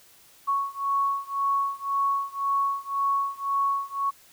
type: beating tone pair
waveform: sine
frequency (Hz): 1108.7 / 1110.6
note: C#6 / C#6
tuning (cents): 0 / +3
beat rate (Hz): 1.9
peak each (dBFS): -26 / -27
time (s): 0.47-4.11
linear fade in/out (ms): 20
effects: white hiss -55 dBFS RMS until 4.32 s